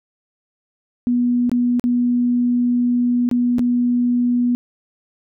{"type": "tone with dropouts", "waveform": "sine", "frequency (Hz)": 243.6, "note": "B3", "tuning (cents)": -24, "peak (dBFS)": -14, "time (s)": [1.07, 4.55], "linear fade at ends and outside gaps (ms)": 0, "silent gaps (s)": [[1.495, 1.516], [1.796, 1.84], [3.29, 3.313], [3.584, 3.593]], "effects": []}